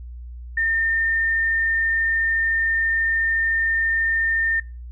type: tone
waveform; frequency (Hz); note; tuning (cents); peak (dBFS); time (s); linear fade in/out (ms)
sine; 1813; A#6; -49; -18; 0.57-4.6; 5
effects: noise-tail reverb RT60 0.3 s tail -23 dB re dry + added 60 Hz sine -33 dBFS peak until 4.91 s